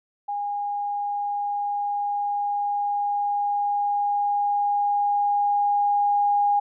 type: tone with level ramp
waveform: sine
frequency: 817 Hz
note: G#5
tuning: 29 cents flat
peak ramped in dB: -25 to -17 dBFS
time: 0.28-6.6 s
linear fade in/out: 10 ms
effects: none